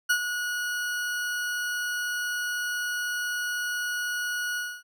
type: tone with ADSR envelope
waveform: 40% pulse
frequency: 1458 Hz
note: F#6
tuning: 26 cents flat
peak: -18 dBFS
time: 0.09-4.83 s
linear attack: 15 ms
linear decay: 75 ms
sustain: -9 dB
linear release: 260 ms
effects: none